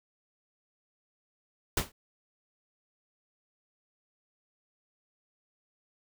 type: noise with exponential decay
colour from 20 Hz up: pink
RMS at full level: -23 dBFS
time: 1.77-1.92 s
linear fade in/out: 5 ms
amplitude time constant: 31 ms
effects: none